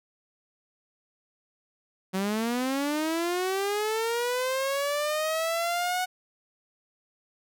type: linear sweep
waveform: sawtooth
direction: up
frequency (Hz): 185 to 740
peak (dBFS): -22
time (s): 2.13-6.06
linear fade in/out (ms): 20
effects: none